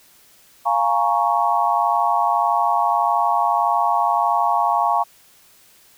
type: chord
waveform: sine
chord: Bb minor seventh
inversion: second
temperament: equal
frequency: 698.5 / 830.6 / 932.3 / 1108.7 Hz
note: F5 / Ab5 / Bb5 / Db6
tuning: 0 / 0 / 0 / 0 cents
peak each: -21 dBFS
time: 0.65-5.04 s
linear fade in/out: 20 ms
effects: white hiss -52 dBFS RMS until 5.97 s